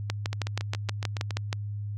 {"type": "two click trains", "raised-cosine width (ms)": 0.2, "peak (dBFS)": [-16, -12], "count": [8, 10], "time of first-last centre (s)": [[0.33, 1.308], [0.1, 1.529]], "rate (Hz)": [7.16, 6.3], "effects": ["added 103 Hz sine -31 dBFS peak until 1.97 s"]}